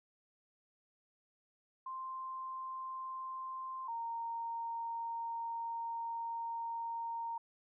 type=tone pair in turn; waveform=sine; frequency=1046.5 / 924.6 Hz; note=C6 / A#5; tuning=0 / -14 cents; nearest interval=major second; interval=214 cents; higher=first; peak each=-40 / -37 dBFS; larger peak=second; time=1.86-3.88 / 3.88-7.38 s; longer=second; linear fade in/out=5 ms; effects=none